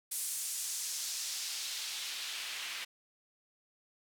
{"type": "noise with band-pass filter sweep", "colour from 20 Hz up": "white", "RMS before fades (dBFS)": -39, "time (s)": [0.11, 2.85], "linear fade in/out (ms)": 10, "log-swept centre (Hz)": [9400, 2400], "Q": 1.2, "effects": []}